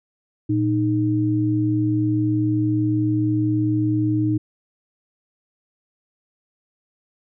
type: tone pair together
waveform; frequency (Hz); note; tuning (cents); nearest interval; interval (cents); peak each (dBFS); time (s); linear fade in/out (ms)
sine; 115.5 / 309.2; A#2 / D#4; -16 / -11; octave + perfect fourth; 1705; -21 / -19; 0.49-4.38; 10
effects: none